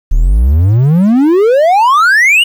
triangle exponential sweep, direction up, 33.13 to 2960 Hz, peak -3 dBFS, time 0.11-2.44 s, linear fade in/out 10 ms, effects 7-bit

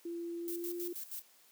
sine tone with pitch glide, 340.4 to 349 Hz, F4 to F4, -44 to -1 cents, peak -37 dBFS, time 0.05-0.93 s, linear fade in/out 5 ms, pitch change +43 cents, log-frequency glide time 0.38-0.81 s
violet noise with tremolo, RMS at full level -42 dBFS, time 0.48-1.22 s, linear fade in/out 0 ms, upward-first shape square, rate 6.3 Hz, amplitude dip 75%
effects white hiss -64 dBFS RMS until 1.51 s + high-pass 200 Hz 12 dB/octave

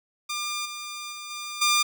10% pulse tone with level steps, 1199 Hz, D6, 36 cents sharp, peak -20 / -26 / -28 / -25 / -11 dBFS, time 0.29-1.83 s, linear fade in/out 10 ms, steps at 0.65 / 1.12 / 1.3 / 1.61 s, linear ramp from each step 10 ms, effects none

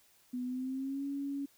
sine tone with pitch glide, 249.1 to 279.6 Hz, B3 to C#4, +15 to +15 cents, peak -34 dBFS, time 0.33-1.46 s, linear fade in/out 10 ms, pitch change +200 cents, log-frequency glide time 0.44-1.05 s, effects white hiss -66 dBFS RMS until 1.57 s

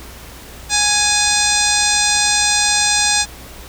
harmonic tone with a mistuned harmonic, 830.6 Hz, G#5, in tune, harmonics 1 / 2 / 3 / 4 / 5 / 6 / 7 / 8 / 9 / 10, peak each -22 / -22 / -22 / -22 / -22 / -22 / -22 / -22 / -22 / -22 dBFS, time 0.69-3.26 s, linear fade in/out 50 ms, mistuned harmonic 4, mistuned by +110 cents, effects added 60 Hz sine -37 dBFS peak until 3.68 s + pink hiss -37 dBFS RMS until 3.68 s

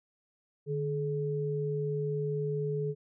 sine tone pair together, 149.94 / 425.7 Hz, D3 / G#4, +36 / +43 cents, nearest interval octave + tritone, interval 1807 cents, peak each -32 / -32 dBFS, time 0.66-2.95 s, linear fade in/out 50 ms, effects none

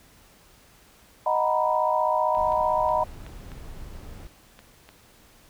sine chord, B major seventh, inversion first, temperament equal, 622.3 / 740 / 932.3 / 987.8 Hz, D#5 / F#5 / A#5 / B5, 0 / 0 / 0 / 0 cents, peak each -25 / -28 / -26 / -25 dBFS, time 1.26-3.04 s, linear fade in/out 5 ms
clicks, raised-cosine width 0.3 ms, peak -29 dBFS, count 7, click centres 2.35 / 2.521 / 2.89 / 3.265 / 3.518 / 4.591 / 4.89 s
brown noise, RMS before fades -40 dBFS, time 2.37-4.27 s, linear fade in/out 2 ms
effects pink hiss -55 dBFS RMS until 5.49 s

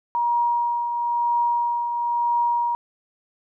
sine tone with tremolo, 950 Hz, A#5, 33 cents sharp, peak -17 dBFS, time 0.15-2.75 s, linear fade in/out 0 ms, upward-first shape triangle, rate 1 Hz, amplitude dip 50%, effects none

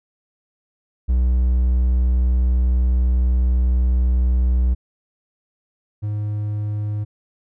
triangle tone pair in turn, 62 / 104.83 Hz, B1 / G#2, +7 / +17 cents, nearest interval major sixth, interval 910 cents, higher second, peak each -12 / -19 dBFS, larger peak first, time 1.08-4.75 / 6.02-7.05 s, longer first, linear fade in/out 20 ms, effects none

